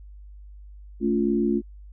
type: chord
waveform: sine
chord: A augmented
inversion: none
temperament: equal with one note detuned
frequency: 220 / 282.7 / 349.2 Hz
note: A3 / C#4 / E#4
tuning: 0 / +34 / 0 cents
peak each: -23 / -26 / -24 dBFS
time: 1-1.62 s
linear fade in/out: 50 ms
effects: added 50 Hz sine -41 dBFS peak until 1.92 s